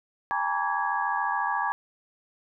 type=tone cluster; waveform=sine; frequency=804 / 891 / 965 / 1146 / 1658 Hz; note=G5 / A5 / B5 / D6 / G#6; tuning=+44 / +22 / -40 / -43 / -3 cents; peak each=-31 dBFS; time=0.31-1.72 s; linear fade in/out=0 ms; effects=none